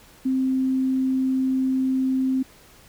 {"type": "tone", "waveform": "sine", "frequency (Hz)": 261.9, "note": "C4", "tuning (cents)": 2, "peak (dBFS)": -19, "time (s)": [0.25, 2.43], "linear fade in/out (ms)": 10, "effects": ["pink hiss -51 dBFS RMS until 2.88 s"]}